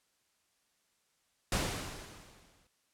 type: noise with exponential decay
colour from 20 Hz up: pink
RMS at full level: -30 dBFS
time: 1.52-2.67 s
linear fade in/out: 2 ms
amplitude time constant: 250 ms
effects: white hiss -75 dBFS RMS until 2.93 s + low-pass 10000 Hz 12 dB/octave